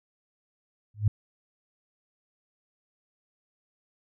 sine tone with exponential growth, 105.1 Hz, G#2, 21 cents sharp, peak -15 dBFS, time 0.94-1.08 s, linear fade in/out 5 ms, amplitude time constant 29 ms, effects none

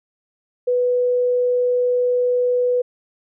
sine tone, 493.9 Hz, B4, in tune, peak -15 dBFS, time 0.67-2.82 s, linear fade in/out 10 ms, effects none

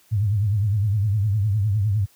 sine tone with vibrato, 103.2 Hz, G#2, 10 cents flat, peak -17 dBFS, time 0.11-2.06 s, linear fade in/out 20 ms, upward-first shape triangle, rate 9.8 Hz, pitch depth 160 cents each way, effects white hiss -57 dBFS RMS until 2.15 s + high-pass 60 Hz 12 dB/octave

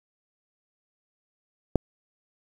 click, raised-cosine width 2 ms, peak -6 dBFS, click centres 1.757 s, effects 7-bit

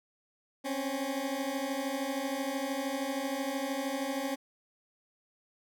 20% pulse beating tone pair, 263.9 / 276.9 Hz, C4 / C#4, +15 / -2 cents, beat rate 13 Hz, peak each -31 / -29 dBFS, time 0.64-4.36 s, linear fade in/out 20 ms, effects none

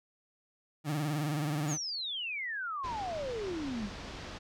30% pulse tone with vibrato, 149.6 Hz, D3, 32 cents sharp, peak -28 dBFS, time 0.84-1.78 s, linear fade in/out 50 ms, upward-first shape sine, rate 19 Hz, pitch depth 95 cents each way
sine exponential sweep, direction down, 7080 to 186.9 Hz, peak -34 dBFS, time 1.67-3.91 s, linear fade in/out 50 ms
pink low-pass noise, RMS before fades -44 dBFS, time 2.83-4.39 s, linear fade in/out 20 ms, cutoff 5600 Hz, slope 24 dB/octave
effects none

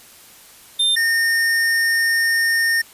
square tone pair in turn, 3600 / 1828.3 Hz, A7 / A#6, +39 / -34 cents, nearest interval octave, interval 1173 cents, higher first, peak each -15 / -16 dBFS, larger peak first, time 0.79-0.96 / 0.96-2.82 s, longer second, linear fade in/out 10 ms, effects white hiss -45 dBFS RMS until 2.93 s + resampled to 32000 Hz

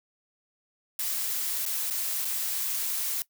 blue noise with dropouts, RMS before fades -30 dBFS, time 0.99-3.22 s, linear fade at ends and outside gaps 1 ms, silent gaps 1.654-1.662 / 1.901-1.908 / 2.248-2.252 s, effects noise-tail reverb RT60 0.1 s tail -19 dB re dry

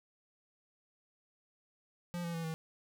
square tone with pitch steps, 174.61 / 169.93 / 165.38 / 160.95 Hz, F3 / F3 / E3 / E3, 0 / -47 / +6 / -41 cents, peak -37 dBFS, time 2.14-2.54 s, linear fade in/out 0 ms, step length 100 ms, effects none

